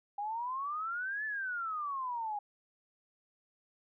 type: exponential two-way sweep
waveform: sine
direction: up then down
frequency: 802 to 1760 to 811 Hz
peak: -34 dBFS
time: 0.18-2.39 s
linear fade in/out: 5 ms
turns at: 1.25 s
effects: none